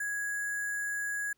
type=tone with sample-and-hold; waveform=sine; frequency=1661.2 Hz; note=G#6; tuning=in tune; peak=-31 dBFS; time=0-1.33 s; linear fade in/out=5 ms; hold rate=8820 Hz; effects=pink hiss -75 dBFS RMS until 1.37 s